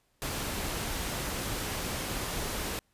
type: noise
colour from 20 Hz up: pink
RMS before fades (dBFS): -34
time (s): 0.22-2.79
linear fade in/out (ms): 0
effects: pink hiss -72 dBFS RMS until 2.93 s + resampled to 32000 Hz